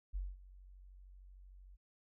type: tone with ADSR envelope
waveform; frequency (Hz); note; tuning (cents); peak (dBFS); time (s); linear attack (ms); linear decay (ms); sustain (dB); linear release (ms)
sine; 46.54; F#1; +11; -35; 0.13-1.77; 26; 210; -19; 26
effects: none